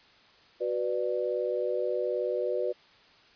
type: chord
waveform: sine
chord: B minor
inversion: second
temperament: just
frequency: 370.4 / 493.9 / 592.7 Hz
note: F#4 / B4 / D5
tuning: +2 / 0 / +16 cents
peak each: -32 / -30 / -32 dBFS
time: 0.6-2.73 s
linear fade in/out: 20 ms
effects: white hiss -58 dBFS RMS until 3.35 s + resampled to 11025 Hz